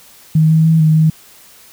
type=tone with pitch steps; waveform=sine; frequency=157.4 / 159.4 / 161.5 / 156.5 / 157.9 Hz; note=D#3 / D#3 / E3 / D#3 / D#3; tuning=+20 / +42 / -35 / +10 / +26 cents; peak=-7 dBFS; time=0.35-1.1 s; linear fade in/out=5 ms; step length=150 ms; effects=white hiss -43 dBFS RMS until 1.72 s